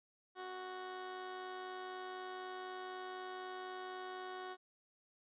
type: tone with amplitude modulation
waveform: 15% pulse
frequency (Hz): 370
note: F#4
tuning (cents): 0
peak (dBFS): -36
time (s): 0.35-4.57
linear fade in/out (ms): 50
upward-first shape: sine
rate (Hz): 104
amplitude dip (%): 35
effects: resampled to 8000 Hz